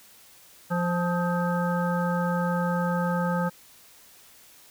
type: harmonic tone with a mistuned harmonic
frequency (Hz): 174.61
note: F3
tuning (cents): 0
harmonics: 1 / 3 / 5 / 7 / 9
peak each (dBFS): -25 / -30 / -32 / -33 / -35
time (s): 0.7-3.5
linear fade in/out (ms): 20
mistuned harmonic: 7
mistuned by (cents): +56
effects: white hiss -53 dBFS RMS until 4.7 s